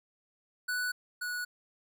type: tone pair in turn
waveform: square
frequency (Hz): 1482 / 1467.5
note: F#6 / F#6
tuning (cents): +2 / -15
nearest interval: unison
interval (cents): 17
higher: first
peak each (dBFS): -31 / -34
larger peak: first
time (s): 0.68-0.92 / 1.21-1.45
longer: neither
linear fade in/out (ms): 10
effects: none